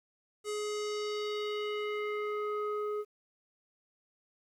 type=tone with low-pass filter sweep; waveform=square; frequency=419.7 Hz; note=G#4; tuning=18 cents sharp; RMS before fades=-35 dBFS; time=0.44-3.05 s; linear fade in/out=50 ms; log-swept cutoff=8700 to 920 Hz; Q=2.1; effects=11-bit